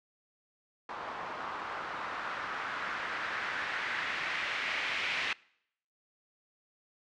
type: noise with low-pass filter sweep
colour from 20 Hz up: blue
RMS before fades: -36 dBFS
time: 0.89-5.33 s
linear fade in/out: 2 ms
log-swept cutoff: 1000 to 2400 Hz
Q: 2
effects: noise-tail reverb RT60 0.7 s tail -24 dB re dry + low-pass 5000 Hz 12 dB/octave

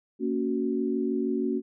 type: chord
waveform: sine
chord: F# major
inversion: first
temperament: just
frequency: 231.2 / 277.5 / 370 Hz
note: A#3 / C#4 / F#4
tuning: -14 / +2 / 0 cents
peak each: -29 dBFS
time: 0.19-1.62 s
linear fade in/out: 50 ms
effects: none

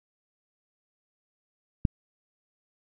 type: click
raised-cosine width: 5 ms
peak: -9 dBFS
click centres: 1.852 s
effects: none

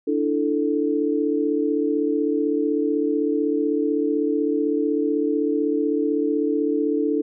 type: chord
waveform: sine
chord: D suspended second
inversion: none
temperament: equal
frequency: 293.7 / 329.6 / 440 Hz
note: D4 / E4 / A4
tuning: 0 / 0 / 0 cents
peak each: -22 / -25 / -23 dBFS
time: 0.07-7.22 s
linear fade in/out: 10 ms
effects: none

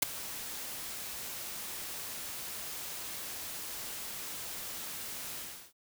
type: noise with ADSR envelope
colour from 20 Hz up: white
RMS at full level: -23 dBFS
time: 0.02-5.73 s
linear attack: 7 ms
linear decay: 10 ms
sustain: -18 dB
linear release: 350 ms
effects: none

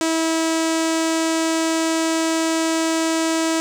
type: tone with low-pass filter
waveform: sawtooth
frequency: 324.4 Hz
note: E4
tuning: 28 cents flat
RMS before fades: -20 dBFS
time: 0.01-3.6 s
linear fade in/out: 0 ms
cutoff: 7800 Hz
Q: 2.3
effects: 7-bit

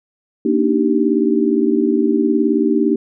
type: chord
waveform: sine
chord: Eb major seventh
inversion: second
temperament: just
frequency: 233.3 / 291.7 / 311.1 / 388.9 Hz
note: Bb3 / D4 / Eb4 / G4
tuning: +2 / -12 / 0 / -14 cents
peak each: -18 dBFS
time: 0.45-2.96 s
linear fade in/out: 5 ms
effects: none

